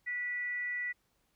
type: tone with frequency modulation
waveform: sine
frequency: 1959 Hz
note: B6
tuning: 15 cents flat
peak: -33 dBFS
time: 0.06-0.93 s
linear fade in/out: 20 ms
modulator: 495 Hz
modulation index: 0.21
effects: pink hiss -75 dBFS RMS until 1.35 s